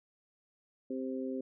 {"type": "harmonic tone", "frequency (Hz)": 130.8, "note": "C3", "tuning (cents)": 0, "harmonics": [2, 3, 4], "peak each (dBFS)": [-36, -40, -42], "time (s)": [0.9, 1.41], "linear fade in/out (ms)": 5, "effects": []}